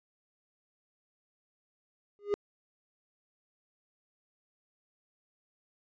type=tone with exponential growth; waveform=triangle; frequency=409.1 Hz; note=G#4; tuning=26 cents flat; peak=-20 dBFS; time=2.19-2.34 s; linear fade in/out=0 ms; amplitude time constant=32 ms; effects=resampled to 16000 Hz